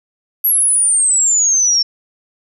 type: exponential sweep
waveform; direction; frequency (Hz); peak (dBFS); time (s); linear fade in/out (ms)
sine; down; 11710 to 5400; -10; 0.44-1.83; 10
effects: none